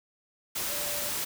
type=tone in noise; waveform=sine; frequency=584 Hz; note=D5; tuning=10 cents flat; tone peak=-40 dBFS; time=0.69-1.1 s; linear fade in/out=10 ms; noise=white; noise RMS=-32 dBFS; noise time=0.55-1.25 s; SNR=-11 dB; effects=none